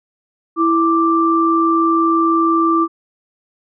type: tone pair together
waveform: sine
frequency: 330 / 1176 Hz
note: E4 / D6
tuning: +2 / +2 cents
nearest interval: octave + minor seventh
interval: 2200 cents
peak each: -14 dBFS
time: 0.56-2.88 s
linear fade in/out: 50 ms
effects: none